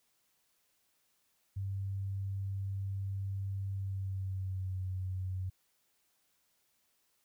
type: tone with pitch glide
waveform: sine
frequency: 97.7 to 93.23 Hz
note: G2 to F#2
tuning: -5 to +14 cents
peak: -34 dBFS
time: 1.56-5.5 s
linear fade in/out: 10 ms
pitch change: -81 cents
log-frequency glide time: 3.72-4.81 s
effects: white hiss -75 dBFS RMS until 7.24 s